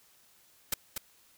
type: noise with echo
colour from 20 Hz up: white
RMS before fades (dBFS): -29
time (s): 0.72-0.74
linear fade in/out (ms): 5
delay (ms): 240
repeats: 1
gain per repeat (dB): -6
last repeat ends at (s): 0.98
effects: white hiss -63 dBFS RMS until 1.37 s